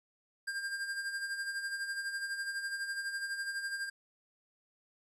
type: tone with tremolo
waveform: square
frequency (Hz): 1600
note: G6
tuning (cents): +35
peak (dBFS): -34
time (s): 0.47-3.9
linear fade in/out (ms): 10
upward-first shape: sine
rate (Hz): 12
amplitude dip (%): 55
effects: low-pass 12000 Hz 12 dB/octave + 12-bit